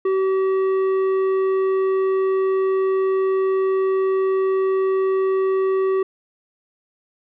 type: tone with tanh clipping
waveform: sine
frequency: 382 Hz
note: G4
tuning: 45 cents flat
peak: -18 dBFS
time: 0.05-6.03 s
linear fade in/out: 5 ms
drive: 9 dB
effects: none